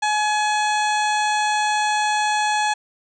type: harmonic tone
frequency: 846 Hz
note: G#5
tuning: 32 cents sharp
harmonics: 1 / 2 / 3 / 4 / 5 / 7 / 8 / 9 / 10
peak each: -19 / -25 / -29 / -31 / -33 / -36 / -37 / -38 / -39 dBFS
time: 0.02-2.74 s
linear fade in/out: 10 ms
effects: none